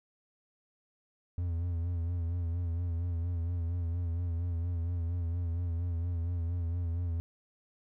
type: tone with vibrato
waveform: triangle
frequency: 85.6 Hz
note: F2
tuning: 34 cents flat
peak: -28 dBFS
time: 1.38-7.2 s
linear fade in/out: 0 ms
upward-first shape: sine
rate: 4.3 Hz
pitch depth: 56 cents each way
effects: none